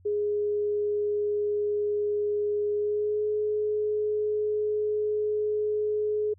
sine tone with pitch glide, 415.2 to 422.9 Hz, G#4 to G#4, 0 to +31 cents, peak -24 dBFS, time 0.05-6.34 s, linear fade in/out 10 ms, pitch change +31 cents, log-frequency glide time 2.75-3.26 s, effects added 90 Hz sine -54 dBFS peak until 6.38 s

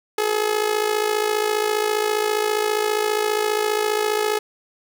sawtooth tone with amplitude modulation, 425.1 Hz, G#4, 40 cents sharp, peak -12 dBFS, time 0.18-4.39 s, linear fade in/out 5 ms, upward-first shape sine, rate 54.9 Hz, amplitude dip 70%, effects none

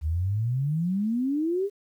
sine exponential sweep, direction up, 73.42 to 415.3 Hz, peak -23 dBFS, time 0.01-1.7 s, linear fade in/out 50 ms, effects 10-bit

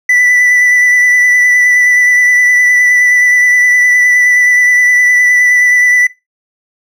triangle tone with vibrato, 1979 Hz, B6, 3 cents sharp, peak -4 dBFS, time 0.09-6.07 s, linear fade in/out 5 ms, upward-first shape sine, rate 9.6 Hz, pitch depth 16 cents each way, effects noise-tail reverb RT60 0.2 s tail -17 dB re dry

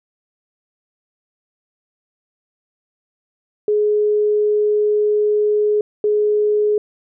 sine tone pair in turn, 420 / 420 Hz, G#4 / G#4, +19 / +19 cents, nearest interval unison, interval 0 cents, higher neither, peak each -13 dBFS, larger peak neither, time 3.68-5.81 / 6.04-6.78 s, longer first, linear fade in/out 2 ms, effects none

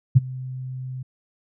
sine tone with ADSR envelope, 129.1 Hz, C3, 23 cents flat, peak -6 dBFS, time 0.15-1.03 s, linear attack 18 ms, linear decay 24 ms, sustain -23 dB, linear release 9 ms, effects none

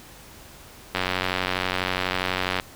click train, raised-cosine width 0.3 ms, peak -7 dBFS, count 153, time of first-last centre 0.95-2.599 s, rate 92.2 Hz, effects pink hiss -46 dBFS RMS until 2.75 s

